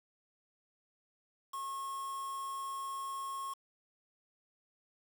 triangle tone with quantisation, 1086 Hz, C#6, 36 cents flat, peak -36 dBFS, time 1.53-3.54 s, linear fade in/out 10 ms, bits 8, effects none

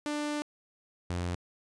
sawtooth tone pair in turn, 296.3 / 88.09 Hz, D4 / F2, +15 / +15 cents, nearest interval octave + major sixth, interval 2100 cents, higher first, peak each -27 dBFS, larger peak neither, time 0.06-0.42 / 1.1-1.35 s, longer first, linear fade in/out 0 ms, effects resampled to 22050 Hz

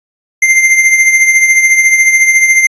square tone with tremolo, 2093 Hz, C7, in tune, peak -3 dBFS, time 0.42-2.67 s, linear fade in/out 5 ms, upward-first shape triangle, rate 14 Hz, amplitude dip 60%, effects resampled to 22050 Hz

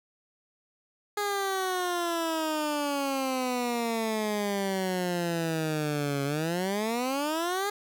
15% pulse exponential two-way sweep, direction down then up, 415.3 to 138.59 to 415.3 Hz, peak -21 dBFS, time 1.17-7.7 s, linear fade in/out 5 ms, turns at 6.24 s, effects none

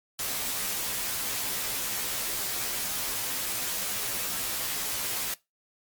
white noise with comb filter, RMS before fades -31 dBFS, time 0.19-5.34 s, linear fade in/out 2 ms, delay 13 ms, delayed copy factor -1, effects noise-tail reverb RT60 0.2 s tail -20 dB re dry + MP3 96 kbps

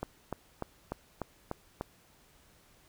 click train, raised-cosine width 1 ms, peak -20 dBFS, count 7, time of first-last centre 0.03-1.81 s, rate 3.37 Hz, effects pink hiss -63 dBFS RMS until 2.88 s

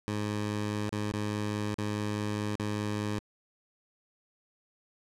15% pulse tone with dropouts, 104.8 Hz, G#2, 16 cents sharp, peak -24 dBFS, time 0.08-3.19 s, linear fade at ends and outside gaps 0 ms, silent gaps 0.892-0.925 / 1.12-1.137 / 1.742-1.784 / 2.555-2.597 s, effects low-pass 9000 Hz 12 dB/octave

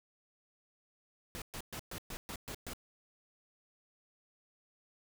pink noise bursts, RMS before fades -43 dBFS, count 8, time 1.35-2.734 s, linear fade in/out 0 ms, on 68 ms, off 120 ms, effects none

